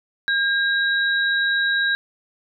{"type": "tone pair together", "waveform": "sine", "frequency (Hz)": [1614, 3868], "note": ["G#6", "B7"], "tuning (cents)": [-50, -37], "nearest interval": "octave + minor third", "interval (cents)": 1513, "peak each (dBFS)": [-18, -25], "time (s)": [0.28, 1.95], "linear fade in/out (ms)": 0, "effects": []}